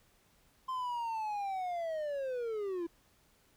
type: linear sweep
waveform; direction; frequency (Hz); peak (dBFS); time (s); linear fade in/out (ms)
triangle; down; 1046.5 to 329.6; -32; 0.68-2.87; 10
effects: pink hiss -68 dBFS RMS until 3.56 s